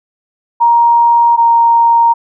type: tone pair in turn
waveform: sine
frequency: 939 / 930.9 Hz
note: A#5 / A#5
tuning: +12 / -3 cents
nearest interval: unison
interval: 15 cents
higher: first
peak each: -5 dBFS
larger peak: neither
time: 0.6-1.37 / 1.37-2.14 s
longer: neither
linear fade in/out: 20 ms
effects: none